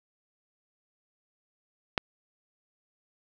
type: click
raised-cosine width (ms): 0.3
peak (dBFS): -8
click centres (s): 1.978
effects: none